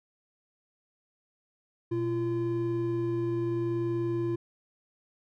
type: tone pair together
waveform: triangle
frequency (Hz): 120.9 / 342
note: B2 / F4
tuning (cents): -36 / -36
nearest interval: octave + tritone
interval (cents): 1800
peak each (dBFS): -31 / -26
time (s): 1.91-4.36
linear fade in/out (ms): 10
effects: none